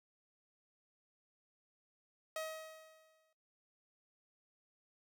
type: tone with exponential decay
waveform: sawtooth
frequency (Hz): 634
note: D#5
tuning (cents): +32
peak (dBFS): -34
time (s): 2.36-3.33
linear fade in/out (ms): 2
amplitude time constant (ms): 210
effects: noise-tail reverb RT60 0.2 s tail -17 dB re dry